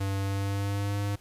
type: tone with pitch glide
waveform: square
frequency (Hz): 98 to 101.4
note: G2 to G#2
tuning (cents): 0 to -41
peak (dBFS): -28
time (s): 0-1.16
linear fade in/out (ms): 10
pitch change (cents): +59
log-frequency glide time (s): 0.2-0.98
effects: pink hiss -58 dBFS RMS until 1.2 s + resampled to 32000 Hz